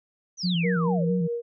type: exponential sweep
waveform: sine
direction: down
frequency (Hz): 6260 to 444.1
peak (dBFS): -29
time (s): 0.37-1.08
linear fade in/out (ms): 50
type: tone with vibrato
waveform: sine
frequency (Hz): 174.61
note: F3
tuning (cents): 0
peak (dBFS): -22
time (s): 0.43-1.28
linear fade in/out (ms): 20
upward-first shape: square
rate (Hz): 4.5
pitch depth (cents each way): 56
type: tone with tremolo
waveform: sine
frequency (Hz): 472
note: A#4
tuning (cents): +22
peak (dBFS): -25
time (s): 0.63-1.42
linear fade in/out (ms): 20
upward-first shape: sine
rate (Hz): 4.7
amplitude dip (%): 55
effects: none